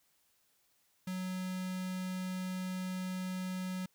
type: tone with notch filter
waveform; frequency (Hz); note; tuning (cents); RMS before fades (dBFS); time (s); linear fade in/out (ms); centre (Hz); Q
square; 185; F#3; 0; -38; 1.07-3.86; 5; 680; 1.2
effects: white hiss -73 dBFS RMS until 3.94 s